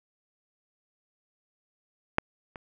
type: clicks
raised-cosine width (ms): 0.5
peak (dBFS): -6 / -25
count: 2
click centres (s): 2.184 / 2.558
effects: none